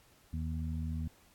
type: harmonic tone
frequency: 79.6 Hz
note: D#2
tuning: 40 cents sharp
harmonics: 1 / 2 / 3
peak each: -35 / -40 / -42 dBFS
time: 0.33-1.08 s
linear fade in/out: 5 ms
effects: pink hiss -64 dBFS RMS until 1.34 s + AAC 64 kbps